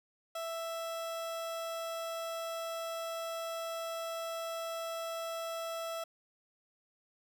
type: tone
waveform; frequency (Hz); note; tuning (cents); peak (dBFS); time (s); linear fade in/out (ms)
30% pulse; 661; E5; +5; -34; 0.35-6.04; 5
effects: none